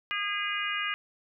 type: harmonic tone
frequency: 409 Hz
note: G#4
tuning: 26 cents flat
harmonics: 3 / 4 / 5 / 6 / 7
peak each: -35 / -35 / -35 / -35 / -35 dBFS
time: 0.11-0.94 s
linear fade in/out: 0 ms
effects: none